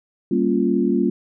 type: chord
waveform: sine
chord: G half-diminished seventh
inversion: none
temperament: equal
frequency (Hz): 196 / 233.1 / 277.2 / 349.2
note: G3 / Bb3 / Db4 / F4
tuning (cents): 0 / 0 / 0 / 0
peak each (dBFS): -22 / -21 / -22 / -21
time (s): 0.31-1.1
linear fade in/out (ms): 5
effects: none